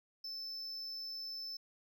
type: tone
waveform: triangle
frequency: 5274 Hz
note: E8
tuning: in tune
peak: -40 dBFS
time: 0.24-1.57 s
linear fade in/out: 5 ms
effects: none